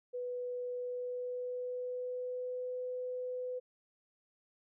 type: tone with pitch glide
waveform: sine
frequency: 493.9 to 502 Hz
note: B4 to B4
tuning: 0 to +28 cents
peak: -36 dBFS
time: 0.13-3.6 s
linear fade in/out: 20 ms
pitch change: +28 cents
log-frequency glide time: 0.73-2.77 s
effects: none